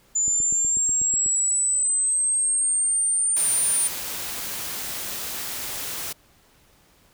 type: linear sweep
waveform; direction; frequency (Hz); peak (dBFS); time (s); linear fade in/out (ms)
sine; up; 7040 to 9350; -19; 0.15-3.88; 10
type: click train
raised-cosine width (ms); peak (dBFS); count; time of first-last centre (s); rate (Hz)
3; -26; 9; 0.28-1.262; 8.15
type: noise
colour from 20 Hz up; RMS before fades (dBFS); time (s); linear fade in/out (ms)
white; -31; 3.36-6.13; 10
effects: pink hiss -58 dBFS RMS until 7.13 s